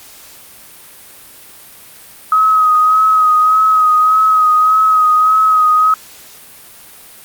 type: tone with vibrato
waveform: sine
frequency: 1265 Hz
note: D#6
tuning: 28 cents sharp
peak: -7 dBFS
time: 2.32-5.94 s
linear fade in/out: 2 ms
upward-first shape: sine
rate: 1.7 Hz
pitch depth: 27 cents each way
effects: white hiss -38 dBFS RMS until 7.24 s + Opus 48 kbps